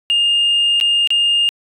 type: tone with dropouts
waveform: sine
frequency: 2824 Hz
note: F7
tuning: 19 cents sharp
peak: -10 dBFS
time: 0.1-1.49 s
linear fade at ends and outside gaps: 0 ms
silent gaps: 0.801-0.811 / 1.073-1.105 s
effects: tanh soft clip ceiling -9 dBFS